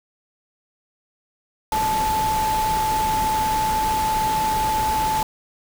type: tone in noise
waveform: sine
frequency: 871 Hz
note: A5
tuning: 18 cents flat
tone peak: -19 dBFS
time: 1.72-5.23 s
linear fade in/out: 2 ms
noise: pink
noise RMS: -28 dBFS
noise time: 1.72-5.23 s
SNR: +6 dB
effects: none